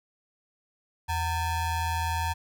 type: ring-modulated tone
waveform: square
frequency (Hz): 415.3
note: G#4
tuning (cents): 0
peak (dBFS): -24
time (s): 1.08-2.34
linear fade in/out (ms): 20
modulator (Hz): 498
effects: none